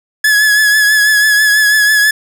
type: tone with vibrato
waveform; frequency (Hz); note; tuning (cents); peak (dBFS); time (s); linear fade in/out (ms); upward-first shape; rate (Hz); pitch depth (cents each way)
45% pulse; 1700; G#6; +40; -7; 0.24-2.11; 5; triangle; 6.1; 44
effects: none